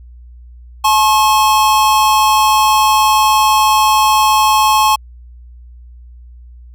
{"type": "tone pair together", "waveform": "square", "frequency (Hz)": [858.6, 1078], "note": ["A5", "C#6"], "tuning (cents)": [-43, -49], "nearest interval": "major third", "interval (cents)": 394, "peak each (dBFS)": -12, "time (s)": [0.84, 4.96], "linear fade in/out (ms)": 10, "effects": ["added 60 Hz sine -34 dBFS peak until 6.74 s"]}